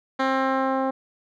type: tone with low-pass filter sweep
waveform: 10% pulse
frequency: 265.5 Hz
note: C4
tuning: 25 cents sharp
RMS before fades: -23 dBFS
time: 0.19-0.91 s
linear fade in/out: 10 ms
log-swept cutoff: 2900 to 800 Hz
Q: 0.85
effects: none